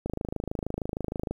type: click train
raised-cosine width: 2 ms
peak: -17 dBFS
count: 34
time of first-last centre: 0.06-1.31 s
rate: 26.4 Hz
effects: 9-bit